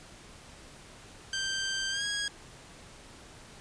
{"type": "tone with pitch glide", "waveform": "15% pulse", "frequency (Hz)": [1568, 1646.9], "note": ["G6", "G#6"], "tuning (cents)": [0, -15], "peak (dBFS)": -24, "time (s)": [1.33, 2.28], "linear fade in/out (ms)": 2, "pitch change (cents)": 85, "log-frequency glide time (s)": [1.9, 2.04], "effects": ["pink hiss -51 dBFS RMS until 3.6 s", "resampled to 22050 Hz"]}